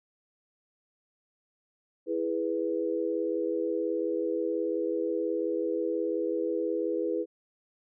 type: chord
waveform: sine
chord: E major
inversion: none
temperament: equal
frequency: 329.6 / 415.3 / 493.9 Hz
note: E4 / G#4 / B4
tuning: 0 / 0 / 0 cents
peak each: -31 / -32 / -31 dBFS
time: 2.06-7.26 s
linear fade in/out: 50 ms
effects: none